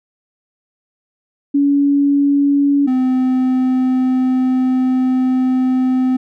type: tone pair in turn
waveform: sine / triangle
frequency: 283 / 256.8 Hz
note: C#4 / C4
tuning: +36 / -32 cents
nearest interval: major second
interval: 168 cents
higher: first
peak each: -10 dBFS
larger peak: neither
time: 1.54-2.87 / 2.87-6.17 s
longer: second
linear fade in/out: 10 ms
effects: none